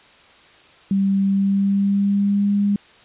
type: tone with pitch glide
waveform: sine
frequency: 195.7 to 202.6 Hz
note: G3 to G#3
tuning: -3 to -43 cents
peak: -15 dBFS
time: 0.91-2.76 s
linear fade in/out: 2 ms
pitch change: +60 cents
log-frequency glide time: 1.25-2.54 s
effects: white hiss -49 dBFS RMS until 3.04 s + resampled to 8000 Hz